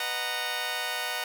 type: chord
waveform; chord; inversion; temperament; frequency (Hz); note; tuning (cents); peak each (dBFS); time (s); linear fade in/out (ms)
10% pulse; B major seventh; none; just; 493.9 / 617.4 / 740.8 / 926; B4 / D#5 / F#5 / A#5; 0 / -14 / +2 / -12; -31 / -29 / -26 / -27; 0-1.24; 2
effects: none